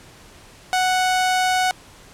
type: tone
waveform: sawtooth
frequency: 740 Hz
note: F#5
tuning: in tune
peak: -13 dBFS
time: 0.73-1.71 s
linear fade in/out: 0 ms
effects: pink hiss -46 dBFS RMS until 2.13 s + low-pass 10000 Hz 12 dB/octave